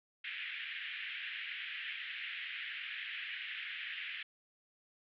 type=band-pass noise; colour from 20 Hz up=pink; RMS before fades=-43 dBFS; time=0.24-4.23 s; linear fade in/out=5 ms; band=1700 to 3200 Hz; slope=48 dB/octave; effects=none